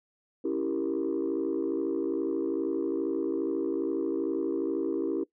sine chord, C# diminished seventh, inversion none, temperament equal, 277.2 / 329.6 / 392 / 466.2 Hz, C#4 / E4 / G4 / Bb4, 0 / 0 / 0 / 0 cents, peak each -32 / -29 / -31 / -34 dBFS, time 0.44-5.24 s, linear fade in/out 10 ms, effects noise-tail reverb RT60 0.1 s tail -19 dB re dry + tanh soft clip ceiling -21 dBFS

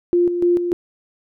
sine tone with tremolo, 350 Hz, F4, 4 cents sharp, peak -12 dBFS, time 0.13-0.73 s, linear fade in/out 0 ms, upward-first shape square, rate 3.4 Hz, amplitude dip 55%, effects none

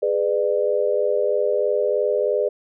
sine chord, G# diminished, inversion none, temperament just, 415.3 / 498.4 / 598 Hz, G#4 / B4 / D5, 0 / +16 / +31 cents, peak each -22 dBFS, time 0.02-2.49 s, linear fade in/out 10 ms, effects none

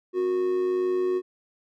triangle tone with amplitude modulation, 366.7 Hz, F#4, 15 cents flat, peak -18 dBFS, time 0.13-1.22 s, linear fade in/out 50 ms, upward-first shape sine, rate 102 Hz, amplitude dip 45%, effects none

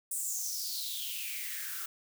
blue noise with high-pass filter sweep, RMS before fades -37 dBFS, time 0.11-1.86 s, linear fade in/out 5 ms, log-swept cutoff 8700 to 1300 Hz, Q 6, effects none

